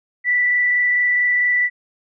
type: tone with frequency modulation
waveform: sine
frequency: 1969 Hz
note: B6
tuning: 6 cents flat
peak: -14 dBFS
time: 0.24-1.7 s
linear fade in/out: 50 ms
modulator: 24.5 Hz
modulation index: 0.68
effects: none